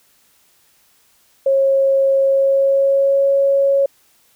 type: tone with pitch glide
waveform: sine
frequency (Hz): 543 to 552.5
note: C#5 to C#5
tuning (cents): -36 to -6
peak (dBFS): -11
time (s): 1.46-3.86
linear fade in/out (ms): 5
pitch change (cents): +30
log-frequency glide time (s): 2.21-3.28
effects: white hiss -56 dBFS RMS until 4.35 s